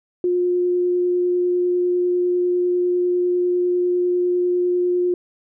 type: tone with vibrato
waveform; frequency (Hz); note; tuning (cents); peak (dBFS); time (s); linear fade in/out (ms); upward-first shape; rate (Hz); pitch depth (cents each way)
sine; 356.7; F4; +37; -16; 0.24-5.14; 2; triangle; 10; 8
effects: none